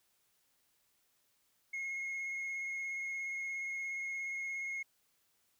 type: tone with vibrato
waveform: sine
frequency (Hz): 2160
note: C#7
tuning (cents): -45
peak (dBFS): -34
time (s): 1.73-4.83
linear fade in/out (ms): 10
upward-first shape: triangle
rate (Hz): 17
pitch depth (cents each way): 16
effects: tanh soft clip ceiling -36 dBFS + white hiss -75 dBFS RMS until 5.59 s